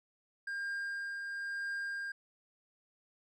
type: tone with tremolo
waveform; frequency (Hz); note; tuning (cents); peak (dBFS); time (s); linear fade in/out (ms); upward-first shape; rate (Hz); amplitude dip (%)
triangle; 1605; G6; +40; -33; 0.47-2.12; 5; triangle; 1; 35
effects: resampled to 24000 Hz